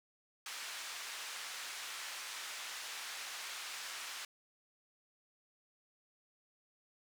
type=band-pass noise; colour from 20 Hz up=pink; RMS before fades=-45 dBFS; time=0.46-4.25 s; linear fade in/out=2 ms; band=1400 to 8500 Hz; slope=12 dB/octave; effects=none